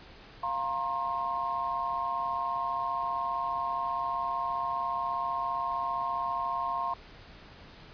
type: chord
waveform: sine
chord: F suspended fourth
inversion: none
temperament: equal with one note detuned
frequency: 698.5 / 932.3 / 1067.3 Hz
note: F5 / Bb5 / C6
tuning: 0 / 0 / +34 cents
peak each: -36 / -34 / -31 dBFS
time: 0.43-6.94 s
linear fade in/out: 5 ms
effects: pink hiss -51 dBFS RMS until 7.93 s + resampled to 11025 Hz